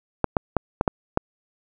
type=clicks; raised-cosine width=1 ms; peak=-4 dBFS; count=6; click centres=0.243 / 0.368 / 0.567 / 0.811 / 0.878 / 1.174 s; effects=none